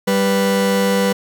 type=tone pair together; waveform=40% pulse; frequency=195.45 / 492.5 Hz; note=G3 / B4; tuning=-5 / -5 cents; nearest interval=octave + major third; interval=1600 cents; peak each=-16 dBFS; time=0.07-1.13 s; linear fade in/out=10 ms; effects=none